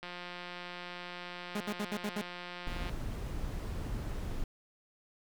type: click train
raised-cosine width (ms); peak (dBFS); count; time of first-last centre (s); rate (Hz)
0.3; -27; 508; 0.03-2.894; 177
type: tone bursts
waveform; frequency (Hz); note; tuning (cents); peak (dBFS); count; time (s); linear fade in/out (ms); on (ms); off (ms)
sawtooth; 207.7; G#3; 0; -29; 6; 1.55-2.216; 5; 56; 66
type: noise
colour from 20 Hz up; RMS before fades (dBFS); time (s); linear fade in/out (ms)
brown; -37; 2.67-4.44; 2
effects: none